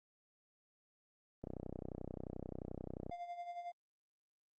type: click train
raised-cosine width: 2 ms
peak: -30 dBFS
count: 53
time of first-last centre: 1.44-3.096 s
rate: 31.4 Hz
type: tone with tremolo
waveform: triangle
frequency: 698.5 Hz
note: F5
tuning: in tune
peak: -39 dBFS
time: 3.11-3.72 s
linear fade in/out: 5 ms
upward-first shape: sine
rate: 11 Hz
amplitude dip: 65%
effects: Opus 24 kbps